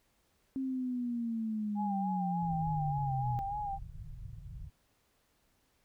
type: linear sweep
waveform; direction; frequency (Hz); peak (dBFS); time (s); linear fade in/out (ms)
sine; down; 268.4 to 120.5; -32; 0.56-3.39; 0
type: tone with vibrato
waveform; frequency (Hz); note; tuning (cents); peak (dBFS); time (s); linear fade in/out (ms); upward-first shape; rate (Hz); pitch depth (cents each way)
sine; 813; G#5; -37; -34; 1.75-3.79; 50; sine; 3.4; 59
type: low-pass noise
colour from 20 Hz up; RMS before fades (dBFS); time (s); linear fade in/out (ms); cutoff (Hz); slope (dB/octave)
pink; -45; 2.42-4.7; 5; 160; 96
effects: pink hiss -73 dBFS RMS until 5.84 s